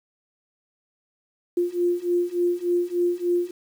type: beating tone pair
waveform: sine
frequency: 349.2 / 352.6 Hz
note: F4 / F4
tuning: 0 / +17 cents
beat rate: 3.4 Hz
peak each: -24 / -23 dBFS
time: 1.57-3.51 s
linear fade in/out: 5 ms
effects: 8-bit